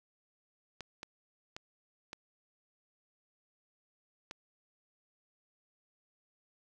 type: clicks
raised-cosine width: 0.2 ms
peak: -25 dBFS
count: 5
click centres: 0.807 / 1.031 / 1.565 / 2.131 / 4.311 s
effects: none